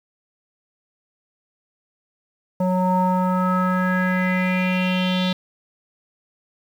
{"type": "tone with low-pass filter sweep", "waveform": "square", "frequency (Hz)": 183.8, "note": "F#3", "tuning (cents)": -11, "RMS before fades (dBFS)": -20, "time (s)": [2.6, 5.33], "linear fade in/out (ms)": 5, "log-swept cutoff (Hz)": [740, 3700], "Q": 5.4, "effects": ["8-bit"]}